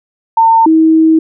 sine tone pair in turn, 905 / 320 Hz, A5 / D#4, +48 / +49 cents, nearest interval octave + tritone, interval 1799 cents, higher first, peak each -4 dBFS, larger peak neither, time 0.37-0.66 / 0.66-1.19 s, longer second, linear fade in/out 5 ms, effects none

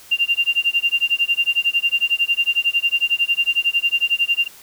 sine tone with tremolo, 2785 Hz, F7, 5 cents flat, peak -12 dBFS, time 0.11-4.48 s, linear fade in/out 10 ms, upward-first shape sine, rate 11 Hz, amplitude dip 100%, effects white hiss -44 dBFS RMS until 4.62 s

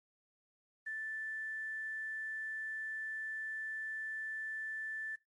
sine tone with quantisation, 1760 Hz, A6, in tune, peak -38 dBFS, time 0.86-5.16 s, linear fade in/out 10 ms, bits 11, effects noise-tail reverb RT60 0.2 s tail -21 dB re dry + MP3 48 kbps

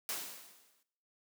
white noise with exponential decay, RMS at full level -36 dBFS, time 0.09-0.83 s, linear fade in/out 1 ms, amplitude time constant 160 ms, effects noise-tail reverb RT60 0.7 s tail -17 dB re dry + high-pass 200 Hz 12 dB/octave

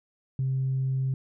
sine tone, 132.4 Hz, C3, 21 cents sharp, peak -23 dBFS, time 0.39-1.14 s, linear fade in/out 2 ms, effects tanh soft clip ceiling -20 dBFS

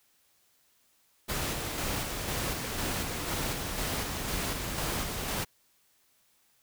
pink noise with tremolo, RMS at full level -32 dBFS, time 1.28-5.45 s, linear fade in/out 20 ms, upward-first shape square, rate 2 Hz, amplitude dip 30%, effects white hiss -68 dBFS RMS until 6.62 s

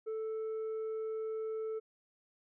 sine tone with tanh clipping, 440 Hz, A4, in tune, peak -36 dBFS, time 0.06-1.8 s, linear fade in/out 20 ms, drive 3 dB, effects none

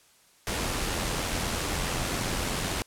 pink noise with amplitude modulation, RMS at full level -28 dBFS, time 0.47-2.82 s, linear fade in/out 0 ms, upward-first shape sine, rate 87.4 Hz, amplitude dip 35%, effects white hiss -60 dBFS RMS until 2.86 s + low-pass 11000 Hz 12 dB/octave

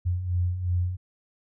sine beating tone pair, 87 / 89.8 Hz, F2 / F2, -6 / +49 cents, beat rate 2.8 Hz, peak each -31 / -24 dBFS, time 0.05-0.97 s, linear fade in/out 20 ms, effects none

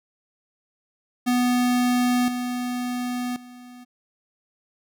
square tone with level steps, 246.9 Hz, B3, in tune, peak -19 / -26 / -42 dBFS, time 1.26-3.85 s, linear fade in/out 20 ms, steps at 2.28 / 3.36 s, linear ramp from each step 2 ms, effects none

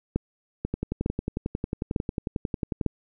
two click trains, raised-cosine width 3 ms, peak -11 / -14 dBFS, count 4 / 25, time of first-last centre 0.16-2.863 / 0.65-2.812 s, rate 1.11 / 11.1 Hz, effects none

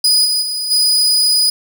35% pulse tone with level steps, 4958 Hz, D#8, 7 cents flat, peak -8 / -12 / -17 / -9 dBFS, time 0.04-1.5 s, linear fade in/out 5 ms, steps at 0.24 / 0.41 / 0.7 s, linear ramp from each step 20 ms, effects none

